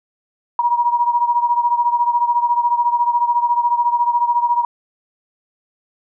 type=beating tone pair; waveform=sine; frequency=953 / 967 Hz; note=A#5 / B5; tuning=+38 / -37 cents; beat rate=14 Hz; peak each=-15 / -19 dBFS; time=0.59-4.65 s; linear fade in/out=2 ms; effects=none